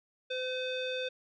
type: tone with low-pass filter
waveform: square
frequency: 511 Hz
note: C5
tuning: 41 cents flat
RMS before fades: -35 dBFS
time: 0.3-1.09 s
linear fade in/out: 10 ms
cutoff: 3300 Hz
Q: 6.8
effects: none